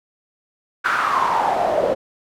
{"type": "noise with band-pass filter sweep", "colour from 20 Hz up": "pink", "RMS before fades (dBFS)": -19, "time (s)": [0.84, 1.95], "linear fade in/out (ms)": 20, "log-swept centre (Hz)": [1500, 520], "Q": 6.4, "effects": []}